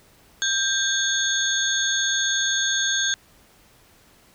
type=tone cluster; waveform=sine; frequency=1581 / 3422 / 3656 / 4340 / 6500 Hz; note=G6 / A7 / A#7 / C#8 / G#8; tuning=+14 / -49 / -34 / -37 / -38 cents; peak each=-24 / -27 / -29 / -32 / -25 dBFS; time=0.42-3.14 s; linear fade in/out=0 ms; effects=pink hiss -55 dBFS RMS until 4.34 s